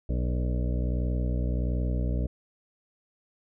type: harmonic tone with a mistuned harmonic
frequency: 61.4 Hz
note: B1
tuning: 9 cents flat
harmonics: 1 / 2 / 3 / 4 / 5 / 7 / 8 / 9 / 10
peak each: -26 / -32 / -36 / -38 / -40 / -43 / -44 / -45 / -46 dBFS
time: 0.09-2.27 s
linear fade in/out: 5 ms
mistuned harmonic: 9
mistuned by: +34 cents
effects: none